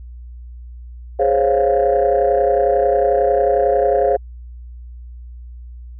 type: chord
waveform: sine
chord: Db major seventh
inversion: second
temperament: equal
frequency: 415.3 / 523.3 / 554.4 / 698.5 Hz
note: Ab4 / C5 / Db5 / F5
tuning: 0 / 0 / 0 / 0 cents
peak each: -17 dBFS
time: 1.19-4.17 s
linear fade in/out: 10 ms
effects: tanh soft clip ceiling -6 dBFS + added 60 Hz sine -32 dBFS peak until 5.99 s